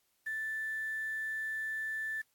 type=tone with quantisation; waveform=sine; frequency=1760 Hz; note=A6; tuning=in tune; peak=-34 dBFS; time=0.26-2.22 s; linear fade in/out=10 ms; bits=9; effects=white hiss -75 dBFS RMS until 2.34 s + AAC 64 kbps